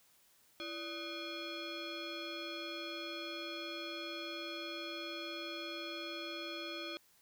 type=tone with frequency modulation; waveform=sine; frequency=1499 Hz; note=F#6; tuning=22 cents sharp; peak=-40 dBFS; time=0.6-6.97 s; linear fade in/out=0 ms; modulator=917 Hz; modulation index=2.9; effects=white hiss -68 dBFS RMS until 7.21 s